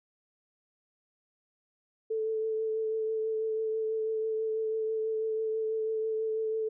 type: tone with vibrato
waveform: sine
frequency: 440 Hz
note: A4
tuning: in tune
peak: -28 dBFS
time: 2.1-6.69 s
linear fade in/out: 10 ms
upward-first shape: triangle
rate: 6.1 Hz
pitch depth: 19 cents each way
effects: none